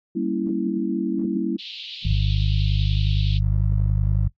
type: chord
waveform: sine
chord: G diminished seventh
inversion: none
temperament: equal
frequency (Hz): 196 / 233.1 / 277.2 / 329.6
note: G3 / Bb3 / Db4 / Fb4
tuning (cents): 0 / 0 / 0 / 0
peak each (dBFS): -27 / -27 / -28 / -25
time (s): 0.15-1.57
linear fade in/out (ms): 10
type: band-pass noise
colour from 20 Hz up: white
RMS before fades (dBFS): -36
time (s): 1.58-3.39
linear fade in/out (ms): 20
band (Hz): 2800 to 4100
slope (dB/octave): 48
type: harmonic tone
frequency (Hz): 50.9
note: G#1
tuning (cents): -34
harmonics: 1 / 2 / 3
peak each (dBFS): -20 / -21 / -27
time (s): 2.05-4.28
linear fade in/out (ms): 5
effects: noise-tail reverb RT60 0.1 s tail -19 dB re dry + AAC 32 kbps